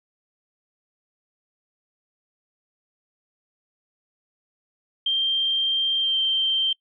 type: tone with pitch glide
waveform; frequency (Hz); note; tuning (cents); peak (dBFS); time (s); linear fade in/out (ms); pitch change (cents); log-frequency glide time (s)
sine; 3169 to 3138; G7 to G7; +18 to +1; -19; 5.06-6.73; 5; -17; 5.98-6.16
effects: noise-tail reverb RT60 0.1 s tail -24 dB re dry